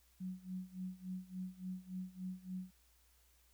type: tone with tremolo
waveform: sine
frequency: 185 Hz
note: F#3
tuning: in tune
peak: -39 dBFS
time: 0.2-2.71 s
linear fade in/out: 10 ms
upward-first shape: sine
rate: 3.5 Hz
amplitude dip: 90%
effects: added 60 Hz sine -70 dBFS peak until 3.53 s + white hiss -72 dBFS RMS until 3.53 s